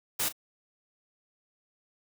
white noise with echo, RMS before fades -29 dBFS, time 0.19-0.29 s, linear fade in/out 10 ms, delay 36 ms, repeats 1, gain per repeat -14 dB, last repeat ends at 0.326 s, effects none

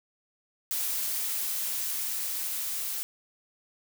blue noise with level ramp, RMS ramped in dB -30 to -33 dBFS, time 0.71-3.03 s, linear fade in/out 0 ms, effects none

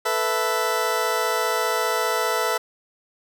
20% pulse chord, A suspended second, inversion none, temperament just, 440 / 495 / 660 Hz, A4 / B4 / E5, 0 / +4 / +2 cents, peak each -21 dBFS, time 0.05-2.58 s, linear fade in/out 10 ms, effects none

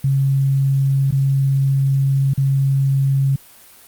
sine tone with dropouts, 136.5 Hz, C#3, 26 cents flat, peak -13 dBFS, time 0.04-3.36 s, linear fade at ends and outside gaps 5 ms, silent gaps 1.109-1.123 / 2.336-2.376 s, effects white hiss -45 dBFS RMS until 3.87 s + Opus 32 kbps

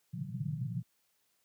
pink band-pass noise, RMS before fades -37 dBFS, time 0.13-0.83 s, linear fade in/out 20 ms, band 110 to 190 Hz, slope 96 dB/octave, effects white hiss -75 dBFS RMS until 1.44 s + high-pass 60 Hz 12 dB/octave

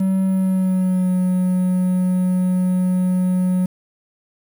triangle tone with pitch glide, 190.2 to 182.98 Hz, F#3 to F#3, +48 to -19 cents, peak -13 dBFS, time 0-3.66 s, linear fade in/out 5 ms, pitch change -67 cents, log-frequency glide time 0.25-1.1 s, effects 7-bit

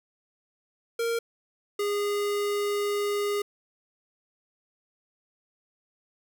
square tone pair in turn, 463.7 / 409.7 Hz, A#4 / G#4, -9 / -24 cents, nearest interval major second, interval 215 cents, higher first, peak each -26 dBFS, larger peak neither, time 0.99-1.19 / 1.79-3.42 s, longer second, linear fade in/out 5 ms, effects none

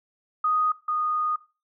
sine tone pair in turn, 1244.5 / 1233.8 Hz, D#6 / D#6, 0 / -15 cents, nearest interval unison, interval 15 cents, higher first, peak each -20 / -23 dBFS, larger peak first, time 0.44-0.72 / 0.88-1.36 s, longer second, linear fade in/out 5 ms, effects noise-tail reverb RT60 0.3 s tail -18 dB re dry

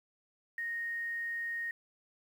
sine tone with quantisation, 1860 Hz, A#6, 4 cents flat, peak -34 dBFS, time 0.58-1.71 s, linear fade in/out 2 ms, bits 10, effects none

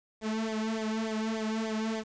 sawtooth tone with flanger, 220 Hz, A3, in tune, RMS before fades -32 dBFS, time 0.21-2.04 s, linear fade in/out 50 ms, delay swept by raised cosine 0.72 to 3.02 ms, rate 3.4 Hz, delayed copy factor -1, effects resampled to 16000 Hz + 9-bit

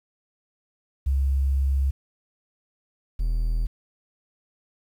sine / triangle tone pair in turn, 68 / 40.43 Hz, C#2 / E1, -33 / -33 cents, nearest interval major sixth, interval 900 cents, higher first, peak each -19 dBFS, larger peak neither, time 1.06-1.91 / 3.19-3.67 s, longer first, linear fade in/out 10 ms, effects 9-bit

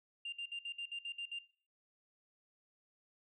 sine tone bursts, 2793 Hz, F7, 1 cent flat, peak -38 dBFS, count 9, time 0.25-1.389 s, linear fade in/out 5 ms, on 75 ms, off 58 ms, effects noise-tail reverb RT60 0.5 s tail -20 dB re dry + tanh soft clip ceiling -36 dBFS

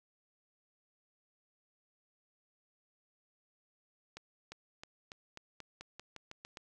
accelerating click train, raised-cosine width 0.2 ms, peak -29 dBFS, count 12, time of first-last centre 4.17-6.572 s, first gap 350 ms, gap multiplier 0.9, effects none

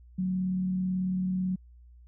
sine tone with frequency modulation, 185 Hz, F#3, in tune, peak -26 dBFS, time 0.18-1.56 s, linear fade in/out 10 ms, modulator 38.2 Hz, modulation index 0.22, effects added 60 Hz sine -50 dBFS peak until 2.07 s

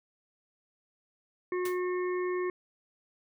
harmonic tone, 362 Hz, F#4, 38 cents flat, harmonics 1 / 3 / 5 / 6, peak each -29 / -39 / -43 / -45 dBFS, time 1.52-2.5 s, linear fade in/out 2 ms
white noise with exponential decay, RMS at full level -37 dBFS, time 1.65-1.81 s, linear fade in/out 5 ms, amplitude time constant 33 ms
effects none

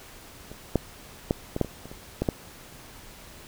clicks, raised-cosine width 2 ms, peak -27 / -7 / -8 / -15 / -8 / -22 / -27 / -27 / -11 / -9 dBFS, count 10, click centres 0.516 / 0.757 / 1.309 / 1.564 / 1.613 / 1.647 / 1.856 / 1.915 / 2.22 / 2.288 s, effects pink hiss -47 dBFS RMS until 3.47 s

